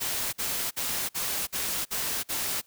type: noise bursts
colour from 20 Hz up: white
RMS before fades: -30 dBFS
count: 7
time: 0-2.616 s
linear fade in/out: 20 ms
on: 330 ms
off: 51 ms
effects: white hiss -62 dBFS RMS until 2.66 s